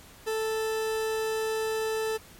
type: tone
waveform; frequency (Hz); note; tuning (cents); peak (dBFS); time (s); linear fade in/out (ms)
40% pulse; 440; A4; 0; -26; 0.26-2.18; 20
effects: pink hiss -51 dBFS RMS until 2.39 s + MP3 64 kbps